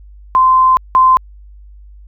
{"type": "tone pair in turn", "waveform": "sine", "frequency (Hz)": [1036, 1036], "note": ["C6", "C6"], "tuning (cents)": [-17, -17], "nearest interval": "unison", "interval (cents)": 0, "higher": "neither", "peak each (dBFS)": [-6, -5], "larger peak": "second", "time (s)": [[0.35, 0.77], [0.95, 1.17]], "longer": "first", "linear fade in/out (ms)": 0, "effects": ["added 50 Hz sine -35 dBFS peak until 2.07 s"]}